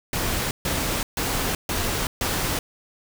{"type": "noise bursts", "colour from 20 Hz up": "pink", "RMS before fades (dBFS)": -25, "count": 5, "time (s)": [0.13, 2.59], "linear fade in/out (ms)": 2, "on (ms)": 380, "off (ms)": 140, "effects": []}